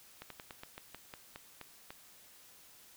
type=slowing click train; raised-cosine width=0.3 ms; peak=-29 dBFS; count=11; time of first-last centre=0.22-1.905 s; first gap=83 ms; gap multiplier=1.15; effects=white hiss -59 dBFS RMS until 2.96 s